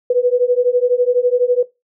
sine beating tone pair, 487 / 499 Hz, B4 / B4, -24 / +18 cents, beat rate 12 Hz, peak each -15 / -14 dBFS, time 0.1-1.63 s, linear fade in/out 5 ms, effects noise-tail reverb RT60 0.2 s tail -17 dB re dry

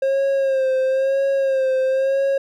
triangle tone with vibrato, 535 Hz, C5, 38 cents sharp, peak -14 dBFS, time 0.02-2.38 s, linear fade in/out 5 ms, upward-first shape sine, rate 1 Hz, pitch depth 42 cents each way, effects none

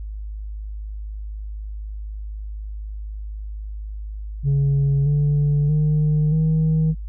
sine tone with pitch steps, 139.5 / 145.42 / 151.6 / 158.04 Hz, C#3 / D3 / D#3 / D#3, +11 / -17 / -45 / +27 cents, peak -13 dBFS, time 4.43-6.95 s, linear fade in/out 50 ms, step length 630 ms, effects tanh soft clip ceiling -14 dBFS + added 52 Hz sine -28 dBFS peak until 7.08 s

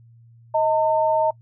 sine tone pair together, 630 / 904.1 Hz, D#5 / A5, +21 / +47 cents, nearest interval tritone, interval 626 cents, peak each -19 / -19 dBFS, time 0.54-1.31 s, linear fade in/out 10 ms, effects noise-tail reverb RT60 0.1 s tail -23 dB re dry + added 116 Hz sine -47 dBFS peak until 1.41 s

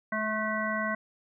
harmonic tone with a mistuned harmonic, 216.8 Hz, A3, 25 cents flat, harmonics 1 / 3 / 5 / 7 / 9, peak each -34 / -34 / -34 / -34 / -34 dBFS, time 0.12-0.95 s, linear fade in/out 5 ms, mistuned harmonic 1, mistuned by -17 cents, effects none

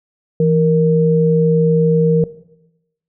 sine tone pair together, 164.81 / 466.2 Hz, E3 / A#4, 0 / 0 cents, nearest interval octave + tritone, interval 1800 cents, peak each -13 dBFS, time 0.4-2.24 s, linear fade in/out 2 ms, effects noise-tail reverb RT60 0.9 s tail -17 dB re dry

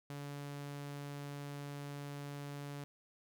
sawtooth tone, 143.1 Hz, D3, 45 cents flat, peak -39 dBFS, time 0.1-2.84 s, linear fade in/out 0 ms, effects none

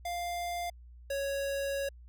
square tone pair in turn, 698.5 / 554.4 Hz, F5 / C#5, 0 / 0 cents, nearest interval major third, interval 400 cents, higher first, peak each -34 / -32 dBFS, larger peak second, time 0.05-0.7 / 1.1-1.89 s, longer second, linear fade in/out 5 ms, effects added 60 Hz sine -49 dBFS peak until 2.08 s

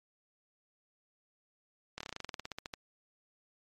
slowing click train, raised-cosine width 0.2 ms, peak -22 dBFS, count 17, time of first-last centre 1.98-2.738 s, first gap 25 ms, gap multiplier 1.08, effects MP3 64 kbps

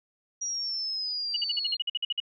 sine linear sweep, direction down, 5760 to 4187 Hz, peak -29 dBFS, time 0.41-1.77 s, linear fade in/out 10 ms
sine tone bursts, 2912 Hz, F#7, 28 cents flat, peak -25 dBFS, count 12, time 1.34-2.202 s, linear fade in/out 5 ms, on 26 ms, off 50 ms
effects none

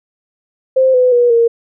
sine tone with pitch steps, 523 / 502.9 / 483.5 / 464.9 Hz, C5 / B4 / B4 / A#4, -1 / +31 / -37 / -5 cents, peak -7 dBFS, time 0.76-1.48 s, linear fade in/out 10 ms, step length 180 ms, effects none

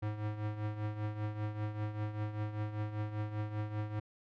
square tone with tremolo, 106 Hz, G#2, 36 cents sharp, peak -33 dBFS, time 0.02-4 s, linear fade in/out 10 ms, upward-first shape triangle, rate 5.1 Hz, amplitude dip 70%, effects low-pass 2000 Hz 12 dB/octave

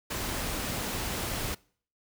pink noise, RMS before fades -33 dBFS, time 0.1-1.55 s, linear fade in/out 10 ms, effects noise-tail reverb RT60 0.5 s tail -24 dB re dry

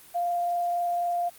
sine tone with frequency modulation, 698.5 Hz, F5, in tune, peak -24 dBFS, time 0.14-1.3 s, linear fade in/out 20 ms, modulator 23.8 Hz, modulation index 0.2, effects white hiss -51 dBFS RMS until 1.38 s + Opus 32 kbps

